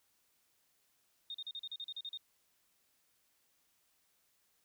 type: tone bursts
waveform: sine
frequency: 3685 Hz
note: A#7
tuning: 21 cents flat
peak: -40 dBFS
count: 11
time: 1.3-2.174 s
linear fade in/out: 2 ms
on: 44 ms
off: 39 ms
effects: white hiss -75 dBFS RMS until 4.64 s